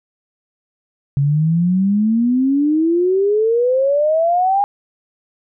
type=exponential sweep; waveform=sine; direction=up; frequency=137.3 to 819 Hz; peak=-12 dBFS; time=1.17-4.64 s; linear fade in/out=0 ms; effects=none